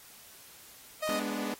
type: tone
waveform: sawtooth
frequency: 622.3 Hz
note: D#5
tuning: in tune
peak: -26 dBFS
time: 1.02-1.2 s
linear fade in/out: 10 ms
type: chord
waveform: sawtooth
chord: G# diminished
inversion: none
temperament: equal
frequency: 207.7 / 246.9 / 293.7 Hz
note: G#3 / B3 / D4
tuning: 0 / 0 / 0 cents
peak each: -33 / -33 / -33 dBFS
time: 1.09-1.54 s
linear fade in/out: 0 ms
effects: white hiss -53 dBFS RMS until 1.59 s + AAC 48 kbps